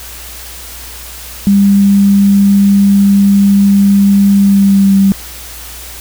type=tone with pitch glide; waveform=sine; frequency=199.4 to 195.64 Hz; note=G3 to G3; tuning=+30 to -3 cents; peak=-4 dBFS; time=1.47-5.12 s; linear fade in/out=0 ms; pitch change=-33 cents; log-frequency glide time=4.35-4.97 s; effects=added 60 Hz sine -32 dBFS peak until 6 s + white hiss -29 dBFS RMS until 6 s